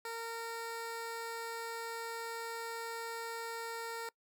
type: tone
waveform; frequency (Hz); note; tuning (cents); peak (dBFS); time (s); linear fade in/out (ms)
15% pulse; 459.7; A#4; -24; -33; 0.05-4.09; 2
effects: noise-tail reverb RT60 0.1 s tail -23 dB re dry

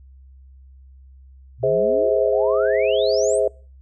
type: exponential sweep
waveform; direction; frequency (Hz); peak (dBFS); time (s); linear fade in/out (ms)
sine; up; 109.6 to 9210; -28; 1.58-3.4; 50
type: chord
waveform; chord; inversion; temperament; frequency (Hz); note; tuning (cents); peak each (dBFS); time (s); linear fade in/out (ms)
sine; Ab augmented; none; equal with one note detuned; 415.3 / 523.3 / 643.8; Ab4 / C5 / E5; 0 / 0 / -41; -20; 1.63-3.48; 5
effects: noise-tail reverb RT60 0.4 s tail -24 dB re dry + added 66 Hz sine -43 dBFS peak until 3.81 s

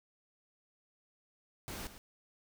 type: noise with echo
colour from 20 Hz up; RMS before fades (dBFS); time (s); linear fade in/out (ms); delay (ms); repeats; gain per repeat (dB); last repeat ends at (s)
pink; -43; 1.68-1.87; 0; 110; 1; -11; 1.98
effects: none

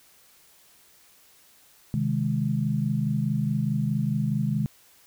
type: chord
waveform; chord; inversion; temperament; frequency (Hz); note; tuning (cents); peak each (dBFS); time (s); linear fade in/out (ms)
sine; Ab major; first; equal; 130.81 / 155.56 / 207.7; C3 / Eb3 / Ab3; 0 / 0 / 0; -27; 1.94-4.66; 0
effects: white hiss -57 dBFS RMS until 5.06 s

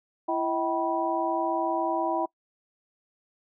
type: tone cluster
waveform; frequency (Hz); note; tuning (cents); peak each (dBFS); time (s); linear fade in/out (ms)
sine; 334.4 / 639 / 769 / 977; E4 / D#5 / G5 / B5; +25 / +46 / -33 / -19; -30; 0.28-2.26; 10
effects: noise-tail reverb RT60 0.1 s tail -24 dB re dry

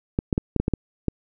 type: clicks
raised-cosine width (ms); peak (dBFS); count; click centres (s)
3; -8; 8; 0.189 / 0.328 / 0.379 / 0.563 / 0.6 / 0.681 / 0.737 / 1.083
effects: none

